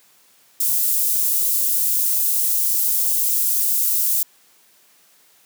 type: high-pass noise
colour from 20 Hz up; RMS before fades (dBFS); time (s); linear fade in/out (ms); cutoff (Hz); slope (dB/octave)
white; -19; 0.6-4.23; 5; 10000; 12
effects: white hiss -55 dBFS RMS until 5.45 s + high-pass 150 Hz 12 dB/octave